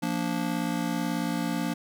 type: chord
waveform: square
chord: Bb major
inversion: second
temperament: just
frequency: 174.81 / 233.1 / 291.4 Hz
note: F3 / Bb3 / D4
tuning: +2 / 0 / -13 cents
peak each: -32 dBFS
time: 0.02-1.74 s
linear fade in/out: 10 ms
effects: none